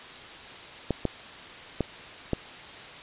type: clicks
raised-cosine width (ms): 2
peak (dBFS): -11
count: 4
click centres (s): 0.907 / 1.053 / 1.807 / 2.333
effects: white hiss -43 dBFS RMS until 3.02 s + resampled to 8000 Hz